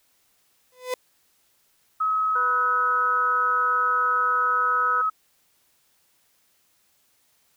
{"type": "tone with exponential growth", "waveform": "35% pulse", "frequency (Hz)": 504, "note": "B4", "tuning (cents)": 35, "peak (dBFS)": -20, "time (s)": [0.72, 0.94], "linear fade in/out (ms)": 2, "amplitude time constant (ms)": 47}
{"type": "tone", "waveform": "sine", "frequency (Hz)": 1279, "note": "D#6", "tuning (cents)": 47, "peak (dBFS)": -20, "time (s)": [2, 5.1], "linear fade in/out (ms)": 10}
{"type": "harmonic tone", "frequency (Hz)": 493.9, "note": "B4", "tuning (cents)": 0, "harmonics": [1, 2, 3], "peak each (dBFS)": [-36, -33, -26], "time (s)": [2.35, 5.02], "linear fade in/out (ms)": 10}
{"effects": ["white hiss -65 dBFS RMS until 7.56 s"]}